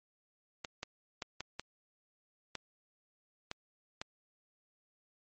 clicks, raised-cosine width 0.2 ms, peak -21 dBFS, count 8, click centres 0.648 / 0.831 / 1.222 / 1.406 / 1.596 / 2.553 / 3.514 / 4.015 s, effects MP3 32 kbps

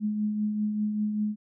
sine tone with tremolo, 211.2 Hz, G#3, 29 cents sharp, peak -23 dBFS, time 0-1.36 s, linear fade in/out 50 ms, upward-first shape triangle, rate 5.1 Hz, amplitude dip 45%, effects none

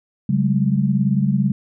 sine chord, C# suspended fourth, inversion none, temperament equal with one note detuned, 138.59 / 189.76 / 207.7 Hz, C#3 / F#3 / G#3, 0 / +44 / 0 cents, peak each -19 / -19 / -20 dBFS, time 0.29-1.52 s, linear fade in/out 5 ms, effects none

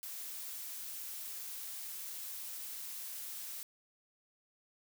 blue noise, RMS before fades -44 dBFS, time 0.03-3.63 s, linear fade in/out 0 ms, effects none

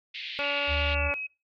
pink band-pass noise, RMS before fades -37 dBFS, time 0.14-0.95 s, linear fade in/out 10 ms, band 2100 to 4100 Hz, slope 48 dB/octave
harmonic tone, 285.7 Hz, D4, 48 cents flat, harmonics 1 / 2 / 3 / 4 / 5 / 6 / 7 / 8 / 9, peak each -43 / -32 / -38 / -39 / -35 / -43 / -43 / -35 / -33 dBFS, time 0.39-1.14 s, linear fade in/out 0 ms
sine tone with pitch glide, 2794 to 2547 Hz, F7 to D#7, 0 to +40 cents, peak -31 dBFS, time 0.43-1.27 s, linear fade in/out 10 ms, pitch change -160 cents, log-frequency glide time 0.92-1.13 s
sine tone, 74.7 Hz, D2, 30 cents sharp, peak -27 dBFS, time 0.67-1.12 s, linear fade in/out 50 ms
effects noise-tail reverb RT60 0.3 s tail -25 dB re dry + MP3 96 kbps

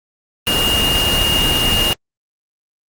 sine tone in noise, 2839 Hz, F7, 28 cents sharp, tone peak -15 dBFS, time 0.47-1.93 s, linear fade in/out 0 ms, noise pink, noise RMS -18 dBFS, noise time 0.47-1.93 s, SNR 0 dB, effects Opus 24 kbps

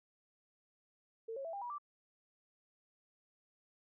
sine tone with pitch steps, 451.2 / 545.9 / 660.6 / 799.3 / 967.2 / 1170.3 Hz, A4 / C#5 / E5 / G5 / B5 / D6, +44 / -27 / +4 / +33 / -36 / -6 cents, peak -40 dBFS, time 1.28-1.784 s, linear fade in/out 10 ms, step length 84 ms, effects none

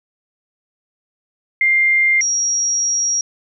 sine tone pair in turn, 2100 / 5665 Hz, C7 / F8, +6 / +24 cents, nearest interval octave + perfect fourth, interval 1718 cents, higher second, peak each -11 / -15 dBFS, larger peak first, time 1.61-2.21 / 2.21-3.21 s, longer second, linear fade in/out 2 ms, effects none

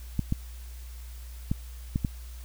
clicks, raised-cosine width 5 ms, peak -13 dBFS, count 5, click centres 0.193 / 0.324 / 1.515 / 1.959 / 2.048 s, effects added 60 Hz sine -39 dBFS peak until 2.44 s + white hiss -53 dBFS RMS until 2.44 s

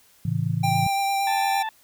sine chord, A major, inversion none, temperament just, 110 / 137.5 / 165 Hz, A2 / C#3 / E3, 0 / -14 / +2 cents, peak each -26 dBFS, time 0.25-0.87 s, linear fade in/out 5 ms
square tone with vibrato, 789 Hz, G5, 11 cents sharp, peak -22 dBFS, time 0.63-1.63 s, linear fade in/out 10 ms, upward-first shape sine, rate 8.8 Hz, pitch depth 13 cents each way
harmonic tone, 880 Hz, A5, in tune, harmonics 1 / 2 / 3 / 4, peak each -27 / -33 / -42 / -40 dBFS, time 1.27-1.69 s, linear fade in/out 2 ms
effects white hiss -57 dBFS RMS until 1.83 s

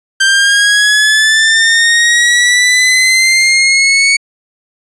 sawtooth linear sweep, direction up, 1568 to 2234 Hz, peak -3 dBFS, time 0.2-4.17 s, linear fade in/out 10 ms, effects resampled to 22050 Hz

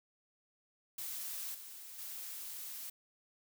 blue noise with level steps, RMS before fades -42 / -50 / -45 dBFS, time 0.98-2.9 s, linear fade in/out 5 ms, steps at 1.54 / 1.98 s, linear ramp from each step 10 ms, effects none

